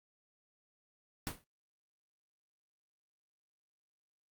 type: noise with exponential decay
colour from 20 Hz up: pink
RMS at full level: -35 dBFS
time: 1.27-1.44 s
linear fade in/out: 0 ms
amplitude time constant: 36 ms
effects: Opus 48 kbps